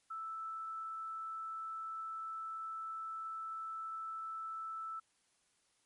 sine tone, 1318.5 Hz, E6, in tune, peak -40 dBFS, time 0.1-5 s, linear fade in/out 10 ms, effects white hiss -75 dBFS RMS until 5.85 s + MP3 48 kbps

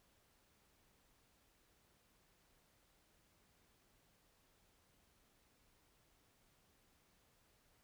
silence, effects pink hiss -74 dBFS RMS until 7.83 s

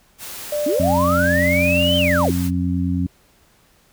white noise, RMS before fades -33 dBFS, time 0.18-2.51 s, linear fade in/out 50 ms
sine tone, 593 Hz, D5, 17 cents sharp, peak -19 dBFS, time 0.52-2.26 s, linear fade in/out 5 ms
sine linear two-way sweep, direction up then down, 256.6 to 3136 to 256.6 Hz, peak -18 dBFS, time 0.66-2.31 s, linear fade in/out 5 ms, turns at 1.97 s
harmonic tone, 89 Hz, F2, 33 cents sharp, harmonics 1 / 2 / 3, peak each -22 / -22 / -22 dBFS, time 0.79-3.07 s, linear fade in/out 10 ms
effects pink hiss -56 dBFS RMS until 3.92 s

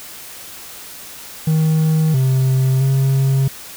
triangle tone with pitch steps, 157.8 / 131.3 / 134.9 Hz, D#3 / C3 / C#3, +25 / +6 / -47 cents, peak -10 dBFS, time 1.47-3.48 s, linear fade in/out 5 ms, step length 670 ms, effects white hiss -35 dBFS RMS until 3.76 s

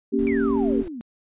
sine chord, G diminished, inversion first, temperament equal, 233.1 / 277.2 / 392 Hz, Bb3 / Db4 / G4, 0 / 0 / 0 cents, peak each -23 dBFS, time 0.12-0.83 s, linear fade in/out 20 ms
brown noise, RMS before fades -38 dBFS, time 0.19-0.88 s, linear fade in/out 0 ms
sine exponential sweep, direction down, 2383 to 220 Hz, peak -31 dBFS, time 0.27-1.01 s, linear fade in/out 0 ms
effects resampled to 8000 Hz

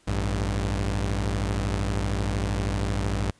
sawtooth tone pair together, 55.93 / 99 Hz, A1 / G2, +29 / +18 cents, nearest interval minor seventh, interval 989 cents, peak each -23 dBFS, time 0.07-3.31 s, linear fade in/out 10 ms, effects pink hiss -60 dBFS RMS until 3.39 s + resampled to 22050 Hz

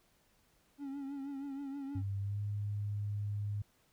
triangle tone with vibrato, 277.2 Hz, C#4, in tune, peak -37 dBFS, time 0.78-2.03 s, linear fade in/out 50 ms, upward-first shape triangle, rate 6.3 Hz, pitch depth 64 cents each way
sine tone with pitch glide, 99 to 102.97 Hz, G2 to G#2, +18 to -14 cents, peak -34 dBFS, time 1.95-3.62 s, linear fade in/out 5 ms, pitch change +68 cents, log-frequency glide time 2.19-2.4 s
effects pink hiss -71 dBFS RMS until 3.92 s

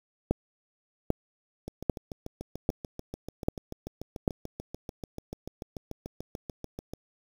two click trains, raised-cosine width 2 ms, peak -10 / -24 dBFS, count 6 / 37, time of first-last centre 0.31-4.278 / 1.68-6.935 s, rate 1.26 / 6.85 Hz, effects 7-bit

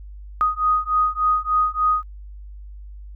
sine beating tone pair, 1244.5 / 1247.9 Hz, D#6 / D#6, 0 / +5 cents, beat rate 3.4 Hz, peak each -20 dBFS, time 0.41-2.03 s, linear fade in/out 0 ms, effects added 50 Hz sine -35 dBFS peak until 3.15 s

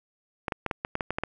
clicks, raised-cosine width 0.5 ms, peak -13 dBFS, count 10, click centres 0.482 / 0.522 / 0.663 / 0.712 / 0.849 / 0.954 / 1.008 / 1.106 / 1.185 / 1.236 s, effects none

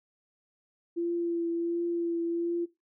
sine tone with vibrato, 340 Hz, F4, 46 cents flat, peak -27 dBFS, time 0.96-2.66 s, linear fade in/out 20 ms, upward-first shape triangle, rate 1.4 Hz, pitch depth 20 cents each way, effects noise-tail reverb RT60 0.2 s tail -17 dB re dry

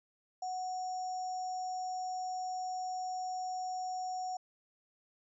sine tone with sample-and-hold, 740 Hz, F#5, in tune, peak -35 dBFS, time 0.42-4.37 s, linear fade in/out 5 ms, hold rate 6300 Hz, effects resampled to 22050 Hz

